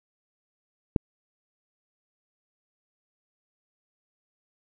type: click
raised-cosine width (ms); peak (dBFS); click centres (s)
3; -8; 0.962
effects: none